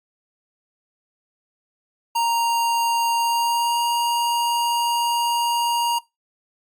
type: tone with pitch glide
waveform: square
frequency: 932.3 to 943.7 Hz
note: A#5 to A#5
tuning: 0 to +21 cents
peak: -19 dBFS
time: 2.15-5.99 s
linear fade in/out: 10 ms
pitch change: +21 cents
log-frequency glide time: 3.18-3.81 s
effects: noise-tail reverb RT60 0.2 s tail -20 dB re dry + Opus 48 kbps